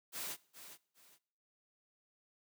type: noise with echo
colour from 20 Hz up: white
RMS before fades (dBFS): -42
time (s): 0.12-0.37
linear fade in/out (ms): 50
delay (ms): 410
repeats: 2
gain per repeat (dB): -11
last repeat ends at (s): 1.19
effects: noise-tail reverb RT60 0.7 s tail -23 dB re dry + high-pass 100 Hz 12 dB/octave